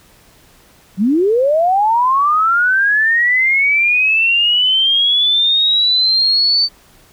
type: linear sweep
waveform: sine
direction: up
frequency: 174.61 to 4575 Hz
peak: -10 dBFS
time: 0.97-6.69 s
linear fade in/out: 50 ms
effects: pink hiss -48 dBFS RMS until 7.12 s